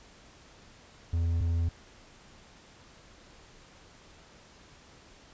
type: tone pair in turn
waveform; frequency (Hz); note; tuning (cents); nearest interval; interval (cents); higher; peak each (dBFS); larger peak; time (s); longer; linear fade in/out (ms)
triangle; 84 / 84; E2 / E2; +33 / +33; unison; 0; neither; -23; neither; 1.13-1.41 / 1.41-1.69; neither; 5
effects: pink hiss -55 dBFS RMS until 5.33 s + resampled to 16000 Hz